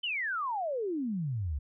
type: exponential sweep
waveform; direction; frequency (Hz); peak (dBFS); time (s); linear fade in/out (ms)
sine; down; 3117 to 65.41; -30; 0.03-1.59; 10
effects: none